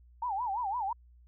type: tone with vibrato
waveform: sine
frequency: 876 Hz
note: A5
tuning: 8 cents flat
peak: -30 dBFS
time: 0.22-0.93 s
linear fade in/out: 5 ms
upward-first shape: sine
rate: 5.9 Hz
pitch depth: 230 cents each way
effects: added 60 Hz sine -55 dBFS peak until 1.27 s